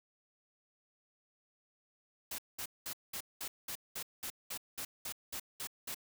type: noise bursts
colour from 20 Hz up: white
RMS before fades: -41 dBFS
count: 14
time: 2.31-5.946 s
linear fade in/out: 5 ms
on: 74 ms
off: 200 ms
effects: none